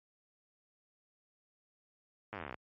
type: slowing click train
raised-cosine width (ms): 0.5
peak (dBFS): -26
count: 18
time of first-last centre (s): 2.33-2.543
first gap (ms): 9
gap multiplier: 1.04
effects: high-pass 60 Hz 12 dB/octave + MP3 32 kbps